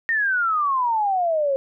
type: exponential sweep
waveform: sine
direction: down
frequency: 1864 to 531 Hz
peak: -18 dBFS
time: 0.09-1.56 s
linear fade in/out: 0 ms
effects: none